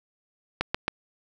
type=click train; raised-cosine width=0.3 ms; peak=-8 dBFS; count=3; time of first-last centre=0.61-0.881 s; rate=7.39 Hz; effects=none